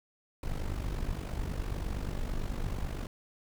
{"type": "noise with amplitude modulation", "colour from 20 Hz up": "brown", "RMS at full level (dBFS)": -31, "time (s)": [0.43, 3.07], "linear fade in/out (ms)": 2, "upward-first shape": "sine", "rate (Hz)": 48.9, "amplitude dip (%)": 70, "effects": []}